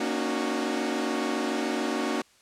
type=chord; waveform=sawtooth; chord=D# minor seventh; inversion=second; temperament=equal with one note detuned; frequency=233.1 / 277.2 / 304.2 / 370 Hz; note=A#3 / C#4 / D#4 / F#4; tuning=0 / 0 / -39 / 0 cents; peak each=-28 dBFS; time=0-2.22 s; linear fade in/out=5 ms; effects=white hiss -60 dBFS RMS until 2.41 s + low-pass 8000 Hz 12 dB/octave